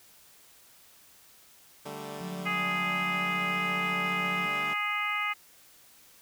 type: chord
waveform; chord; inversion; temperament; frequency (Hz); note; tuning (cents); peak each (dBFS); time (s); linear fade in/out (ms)
10% pulse; D suspended fourth; none; equal with one note detuned; 146.83 / 194.53 / 220; D3 / G3 / A3; 0 / -13 / 0; -34 / -35 / -35; 1.85-4.74; 10
type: tone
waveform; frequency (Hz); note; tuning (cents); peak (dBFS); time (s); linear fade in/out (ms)
sine; 180; F#3; -47; -36; 2.21-4.46; 2
type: harmonic tone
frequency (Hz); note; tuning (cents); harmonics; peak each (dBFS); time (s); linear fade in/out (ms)
415.5; G#4; +1; 2 / 3 / 4 / 5 / 6 / 7; -40 / -32 / -42 / -31 / -36 / -40; 2.45-5.34; 20
effects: white hiss -57 dBFS RMS until 6.21 s